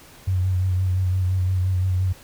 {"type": "tone with vibrato", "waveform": "sine", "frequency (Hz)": 92.5, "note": "F#2", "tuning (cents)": 0, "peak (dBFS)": -18, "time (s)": [0.27, 2.13], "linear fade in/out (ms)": 10, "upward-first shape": "sine", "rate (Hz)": 5.8, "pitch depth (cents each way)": 34, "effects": ["pink hiss -47 dBFS RMS until 2.23 s"]}